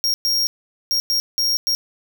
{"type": "tone bursts at uneven times", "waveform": "45% pulse", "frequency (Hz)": 5580, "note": "F8", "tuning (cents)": -2, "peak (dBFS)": -17, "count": 6, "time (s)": [[0.04, 0.14], [0.25, 0.47], [0.91, 1], [1.1, 1.2], [1.38, 1.57], [1.67, 1.75]], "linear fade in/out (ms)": 0, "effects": []}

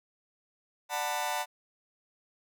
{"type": "chord", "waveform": "sawtooth", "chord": "B minor seventh", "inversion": "first", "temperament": "just", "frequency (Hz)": [592.7, 740.8, 889, 987.8], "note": ["D5", "F#5", "A5", "B5"], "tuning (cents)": [16, 2, 18, 0], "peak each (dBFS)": [-35, -31, -30, -33], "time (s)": [0.89, 1.46], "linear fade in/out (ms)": 50, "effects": []}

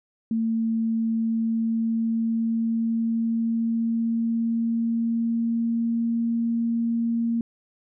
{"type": "tone with pitch glide", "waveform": "sine", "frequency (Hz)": [225.6, 231.7], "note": ["A3", "A#3"], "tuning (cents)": [44, -10], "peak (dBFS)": -21, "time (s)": [0.31, 7.41], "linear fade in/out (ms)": 2, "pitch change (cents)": 46, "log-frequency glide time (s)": [1, 6.26], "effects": []}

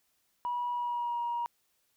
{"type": "tone with pitch glide", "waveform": "sine", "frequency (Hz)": [970, 949.5], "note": ["B5", "A#5"], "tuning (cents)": [-31, 32], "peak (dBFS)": -29, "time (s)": [0.45, 1.46], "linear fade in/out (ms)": 0, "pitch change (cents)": -37, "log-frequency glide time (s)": [0.71, 1.2], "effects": ["tanh soft clip ceiling -26 dBFS", "white hiss -74 dBFS RMS until 1.96 s"]}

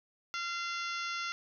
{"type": "harmonic tone with a mistuned harmonic", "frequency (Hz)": 688, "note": "F5", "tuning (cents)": -26, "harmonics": [2, 3, 4, 5, 6, 7, 8, 9], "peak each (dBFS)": [-37, -41, -43, -45, -47, -48, -49, -50], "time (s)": [0.34, 1.32], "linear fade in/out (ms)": 0, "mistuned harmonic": 6, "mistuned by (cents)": 39, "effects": []}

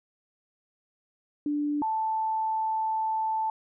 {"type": "tone pair in turn", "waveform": "sine", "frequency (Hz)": [293.7, 880.1], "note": ["D4", "A5"], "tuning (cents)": [0, 0], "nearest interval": "octave + perfect fifth", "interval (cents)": 1900, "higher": "second", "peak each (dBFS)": -25, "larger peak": "neither", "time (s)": [[1.46, 1.82], [1.82, 3.5]], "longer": "second", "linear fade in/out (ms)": 2, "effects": []}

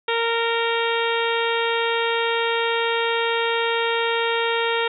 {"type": "harmonic tone", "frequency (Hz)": 462.2, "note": "A#4", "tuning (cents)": -15, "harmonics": [1, 2, 3, 4, 5, 6, 7, 8], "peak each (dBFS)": [-23, -26, -28, -29, -30, -31, -31, -32], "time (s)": [0.08, 4.88], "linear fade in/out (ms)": 5, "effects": []}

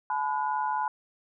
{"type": "tone cluster", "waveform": "sine", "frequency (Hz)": [857, 1000, 1446], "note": ["A5", "B5", "F#6"], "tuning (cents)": [-46, 21, -40], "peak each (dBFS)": [-29, -29, -37], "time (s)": [0.1, 0.88], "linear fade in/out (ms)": 2, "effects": []}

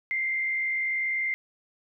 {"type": "tone with frequency modulation", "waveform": "sine", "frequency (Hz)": 2093, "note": "C7", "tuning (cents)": 0, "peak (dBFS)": -25, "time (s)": [0.11, 1.34], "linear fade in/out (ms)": 0, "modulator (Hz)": 60.8, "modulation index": 0.64, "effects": []}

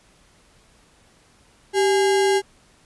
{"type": "tone with sample-and-hold", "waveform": "sine", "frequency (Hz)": 389.7, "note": "G4", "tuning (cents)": -10, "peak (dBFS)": -15, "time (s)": [1.73, 2.42], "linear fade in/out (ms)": 50, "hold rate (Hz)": 1225, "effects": ["pink hiss -56 dBFS RMS until 2.85 s", "resampled to 24000 Hz"]}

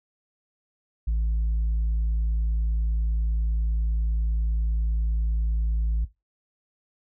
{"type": "tone", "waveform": "sine", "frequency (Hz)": 55, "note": "A1", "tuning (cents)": 0, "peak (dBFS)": -19, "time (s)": [1.07, 6.05], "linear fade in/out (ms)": 10, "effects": ["noise-tail reverb RT60 0.2 s tail -17 dB re dry", "tanh soft clip ceiling -20 dBFS"]}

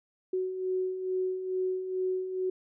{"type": "beating tone pair", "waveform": "sine", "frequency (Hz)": [370, 372.3], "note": ["F#4", "F#4"], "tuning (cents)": [0, 11], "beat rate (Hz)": 2.3, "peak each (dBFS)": [-37, -29], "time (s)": [0.33, 2.5], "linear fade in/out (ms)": 5, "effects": []}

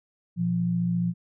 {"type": "tone pair together", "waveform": "sine", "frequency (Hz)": [119.7, 174.08], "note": ["A#2", "F3"], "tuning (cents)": [46, -5], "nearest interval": "tritone", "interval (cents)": 649, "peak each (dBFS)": [-30, -23], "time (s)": [0.36, 1.14], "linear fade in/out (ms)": 50, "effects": []}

